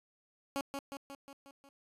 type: tone with echo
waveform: 15% pulse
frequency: 277.2 Hz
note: C#4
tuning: in tune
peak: -27 dBFS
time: 0.56-0.61 s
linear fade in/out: 0 ms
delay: 180 ms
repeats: 6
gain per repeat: -4 dB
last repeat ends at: 1.69 s
effects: resampled to 32000 Hz